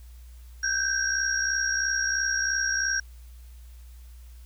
sine tone cluster, 1537 / 1600 / 5620 Hz, G6 / G6 / F8, -35 / +35 / +10 cents, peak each -28 dBFS, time 0.63-3 s, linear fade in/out 5 ms, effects added 60 Hz sine -43 dBFS peak until 4.45 s + white hiss -60 dBFS RMS until 4.45 s

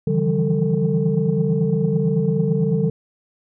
sine tone cluster, 142.5 / 160.5 / 169.5 / 194.8 / 446.4 Hz, C#3 / E3 / E3 / G3 / A4, +48 / -46 / +49 / -11 / +25 cents, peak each -22 dBFS, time 0.07-2.9 s, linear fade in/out 5 ms, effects tanh soft clip ceiling -8 dBFS

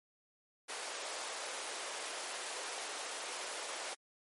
pink high-pass noise, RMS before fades -42 dBFS, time 0.68-3.95 s, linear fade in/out 20 ms, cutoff 450 Hz, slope 24 dB/octave, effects MP3 48 kbps

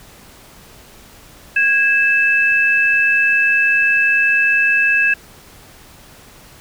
sine tone pair together, 1645 / 2625 Hz, G#6 / E7, -17 / -8 cents, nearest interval minor sixth, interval 809 cents, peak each -14 dBFS, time 1.56-5.14 s, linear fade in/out 5 ms, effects pink hiss -43 dBFS RMS until 6.6 s

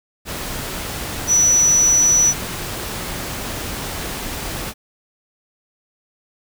sine tone in noise, 5920 Hz, F#8, in tune, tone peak -11 dBFS, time 1.27-2.34 s, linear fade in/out 50 ms, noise pink, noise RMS -27 dBFS, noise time 0.25-4.74 s, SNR +13 dB, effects none

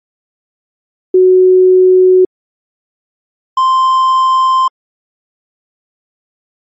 sine / triangle tone pair in turn, 370 / 1044 Hz, F#4 / C6, 0 / -4 cents, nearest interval octave + tritone, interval 1796 cents, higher second, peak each -3 / -5 dBFS, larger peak first, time 1.14-2.25 / 3.57-4.68 s, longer neither, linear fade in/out 5 ms, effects MP3 32 kbps

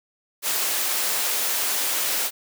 white high-pass noise, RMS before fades -24 dBFS, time 0.42-2.31 s, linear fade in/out 50 ms, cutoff 350 Hz, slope 12 dB/octave, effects none

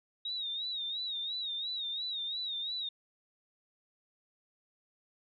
sine tone with vibrato, 3772 Hz, A#7, 20 cents sharp, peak -34 dBFS, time 0.25-2.89 s, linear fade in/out 5 ms, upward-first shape sine, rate 2.9 Hz, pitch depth 95 cents each way, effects none

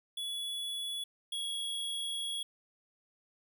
square tone pair in turn, 3401 / 3333 Hz, G#7 / G#7, +40 / +5 cents, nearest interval unison, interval 35 cents, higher first, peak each -36 / -35 dBFS, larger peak second, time 0.17-1.04 / 1.32-2.43 s, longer second, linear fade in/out 5 ms, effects none

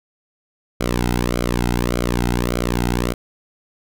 sawtooth tone with flanger, 60.1 Hz, B1, 46 cents flat, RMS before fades -20 dBFS, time 0.8-3.14 s, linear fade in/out 10 ms, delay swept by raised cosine 1.1 to 1.76 ms, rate 1.7 Hz, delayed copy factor -0.8, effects none

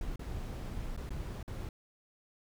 brown noise with dropouts, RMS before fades -39 dBFS, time 0.01-1.69 s, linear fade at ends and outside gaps 2 ms, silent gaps 0.159-0.193 / 0.965-0.975 / 1.093-1.105 / 1.429-1.478 s, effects none

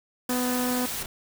harmonic tone, 249.2 Hz, B3, 16 cents sharp, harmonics 1 / 2 / 3 / 4 / 5 / 6 / 7, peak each -26 / -32 / -36 / -38 / -40 / -42 / -43 dBFS, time 0.29-0.86 s, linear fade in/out 5 ms
white noise, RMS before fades -32 dBFS, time 0.29-1.03 s, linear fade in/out 5 ms
pink noise with exponential growth, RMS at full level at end -35 dBFS, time 0.76-1.06 s, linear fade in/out 2 ms, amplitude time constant 64 ms
effects none

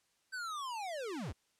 square linear sweep, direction down, 1560 to 51 Hz, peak -39 dBFS, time 0.32-1.33 s, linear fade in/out 20 ms, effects white hiss -75 dBFS RMS until 1.59 s + low-pass 9000 Hz 12 dB/octave

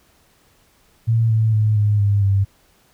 sine tone with pitch steps, 114 / 110.69 / 107.48 / 104.36 / 101.33 / 98.39 Hz, A#2 / A2 / A2 / G#2 / G#2 / G2, -38 / +11 / -40 / +9 / -42 / +7 cents, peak -13 dBFS, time 1.07-2.45 s, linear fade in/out 20 ms, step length 230 ms, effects pink hiss -57 dBFS RMS until 2.93 s

